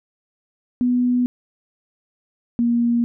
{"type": "tone pair in turn", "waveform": "sine", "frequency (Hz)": [246.9, 236.6], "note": ["B3", "A#3"], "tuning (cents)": [0, 26], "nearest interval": "minor second", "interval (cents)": 74, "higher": "first", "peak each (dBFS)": -15, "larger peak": "neither", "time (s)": [[0.81, 1.26], [2.59, 3.04]], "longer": "neither", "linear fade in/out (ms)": 0, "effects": []}